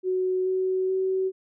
sine tone with pitch steps, 370.8 / 374.5 / 378.2 Hz, F#4 / F#4 / F#4, +4 / +21 / +38 cents, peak -22 dBFS, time 0.03-1.32 s, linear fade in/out 50 ms, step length 430 ms, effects none

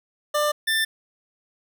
25% pulse tone pair in turn, 595 / 1779.7 Hz, D5 / A6, +22 / +19 cents, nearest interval octave + perfect fifth, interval 1897 cents, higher second, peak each -16 dBFS, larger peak neither, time 0.34-0.52 / 0.67-0.85 s, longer neither, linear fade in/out 10 ms, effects none

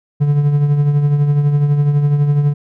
triangle tone with tremolo, 145.3 Hz, D3, 18 cents flat, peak -6 dBFS, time 0.2-2.54 s, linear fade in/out 20 ms, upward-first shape triangle, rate 12 Hz, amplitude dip 55%, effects none

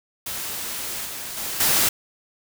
white noise with level steps, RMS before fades -30 / -33 / -29 / -19 dBFS, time 0.26-1.89 s, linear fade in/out 5 ms, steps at 1.05 / 1.37 / 1.6 s, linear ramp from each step 5 ms, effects none

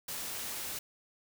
white noise, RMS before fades -39 dBFS, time 0.08-0.79 s, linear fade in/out 5 ms, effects none

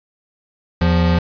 square tone pair together, 82.41 / 173.72 Hz, E2 / F3, 0 / -9 cents, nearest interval octave + minor second, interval 1291 cents, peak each -16 dBFS, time 0.81-1.19 s, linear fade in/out 5 ms, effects resampled to 11025 Hz + 7-bit

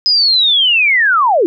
sine linear sweep, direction down, 5070 to 311.1 Hz, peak -8 dBFS, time 0.06-1.46 s, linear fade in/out 0 ms, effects none

